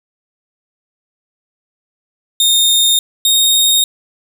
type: tone pair in turn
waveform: sawtooth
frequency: 3666 / 3711 Hz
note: A#7 / A#7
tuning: -30 / -9 cents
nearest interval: unison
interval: 21 cents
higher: second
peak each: -6 dBFS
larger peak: neither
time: 2.4-2.99 / 3.25-3.84 s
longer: neither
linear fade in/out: 2 ms
effects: none